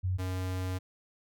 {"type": "tone pair in turn", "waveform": ["sine", "square"], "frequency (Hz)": [92.5, 92.5], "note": ["F#2", "F#2"], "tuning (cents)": [0, 0], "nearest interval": "unison", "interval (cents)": 0, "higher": "neither", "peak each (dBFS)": [-27, -32], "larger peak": "first", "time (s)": [[0.03, 0.18], [0.18, 0.79]], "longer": "second", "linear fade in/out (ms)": 20, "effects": []}